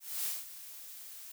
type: noise with ADSR envelope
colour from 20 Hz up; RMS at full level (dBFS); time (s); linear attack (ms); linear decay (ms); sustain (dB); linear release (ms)
blue; -34; 0-1.32; 250; 190; -14; 5
effects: none